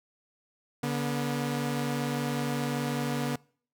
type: tone pair together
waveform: sawtooth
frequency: 143.6 / 242.1 Hz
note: D3 / B3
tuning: -39 / -34 cents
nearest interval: major sixth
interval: 905 cents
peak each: -27 dBFS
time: 0.83-3.36 s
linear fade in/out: 5 ms
effects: noise-tail reverb RT60 0.5 s tail -25 dB re dry